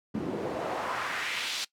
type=noise with band-pass filter sweep; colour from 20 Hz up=pink; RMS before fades=-33 dBFS; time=0.14-1.65 s; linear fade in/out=10 ms; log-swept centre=240 to 4400 Hz; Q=1.6; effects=noise-tail reverb RT60 0.1 s tail -20 dB re dry + high-pass 80 Hz 12 dB/octave